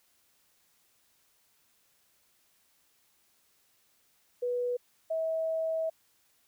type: tone pair in turn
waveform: sine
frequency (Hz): 490 / 645.8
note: B4 / E5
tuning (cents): -14 / -36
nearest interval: perfect fourth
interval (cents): 478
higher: second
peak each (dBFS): -28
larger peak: neither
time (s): 4.42-4.77 / 5.1-5.9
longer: second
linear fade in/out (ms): 10
effects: white hiss -69 dBFS RMS until 6.47 s